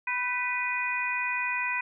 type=harmonic tone with a mistuned harmonic; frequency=493.9 Hz; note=B4; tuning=in tune; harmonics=2 / 3 / 4 / 5; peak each=-33 / -36 / -32 / -30 dBFS; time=0.07-1.81 s; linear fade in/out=5 ms; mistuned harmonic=3; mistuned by=+42 cents; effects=none